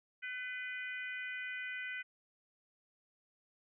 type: harmonic tone with a mistuned harmonic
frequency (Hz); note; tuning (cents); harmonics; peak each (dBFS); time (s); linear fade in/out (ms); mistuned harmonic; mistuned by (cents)
503; B4; +32; 3 / 4 / 5 / 6; -43 / -43 / -46 / -54; 0.22-2.03; 20; 5; -41
effects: none